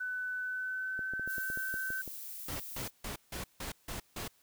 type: tone with pitch glide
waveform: sine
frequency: 1500 to 1536.8 Hz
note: F#6 to G6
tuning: +23 to -35 cents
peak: -34 dBFS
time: 0-2.02 s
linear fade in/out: 10 ms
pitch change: +42 cents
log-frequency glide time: 0.36-1.21 s
type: clicks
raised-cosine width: 2 ms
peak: -32 dBFS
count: 10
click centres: 0.992 / 1.136 / 1.196 / 1.276 / 1.382 / 1.501 / 1.574 / 1.741 / 1.904 / 2.077 s
type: noise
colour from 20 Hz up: violet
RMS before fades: -44 dBFS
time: 1.26-2.91 s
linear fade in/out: 50 ms
type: noise bursts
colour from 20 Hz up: pink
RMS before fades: -40 dBFS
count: 7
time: 2.48-4.28 s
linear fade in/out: 5 ms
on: 120 ms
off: 160 ms
effects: white hiss -68 dBFS RMS until 4.42 s